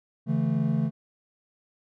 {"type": "chord", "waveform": "triangle", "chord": "A major", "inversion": "first", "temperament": "equal with one note detuned", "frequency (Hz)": [142.24, 164.81, 220], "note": ["C#3", "E3", "A3"], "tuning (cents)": [45, 0, 0], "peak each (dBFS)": -25, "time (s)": [0.26, 0.91], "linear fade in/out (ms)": 50, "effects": []}